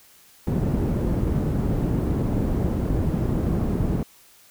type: low-pass noise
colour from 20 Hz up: white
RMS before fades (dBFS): -23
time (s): 0.47-4.03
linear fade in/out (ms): 2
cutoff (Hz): 220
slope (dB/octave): 12
effects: white hiss -53 dBFS RMS until 4.5 s